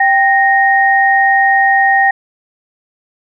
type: tone pair together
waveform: sine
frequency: 784 / 1859.4 Hz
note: G5 / A#6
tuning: 0 / -5 cents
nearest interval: octave + minor third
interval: 1495 cents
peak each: -10 dBFS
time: 0-2.11 s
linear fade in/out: 5 ms
effects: none